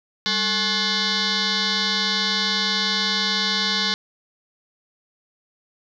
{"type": "tone with frequency modulation", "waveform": "sine", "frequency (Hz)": 196.7, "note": "G3", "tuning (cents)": 6, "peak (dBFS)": -19, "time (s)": [0.26, 3.94], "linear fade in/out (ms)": 0, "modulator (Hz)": 641, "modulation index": 7.5, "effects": []}